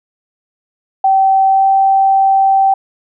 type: tone with pitch glide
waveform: sine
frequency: 772 to 776.9 Hz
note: G5 to G5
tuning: -27 to -16 cents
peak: -7 dBFS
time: 1.04-2.74 s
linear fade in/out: 5 ms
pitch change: +11 cents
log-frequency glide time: 1.48-1.67 s
effects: none